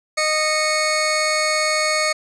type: tone pair together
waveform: 20% pulse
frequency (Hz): 617.4 / 2200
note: D#5 / C#7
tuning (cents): -14 / -14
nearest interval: octave + minor seventh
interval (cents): 2200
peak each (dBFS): -15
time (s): 0.17-2.13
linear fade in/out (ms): 10
effects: resampled to 24000 Hz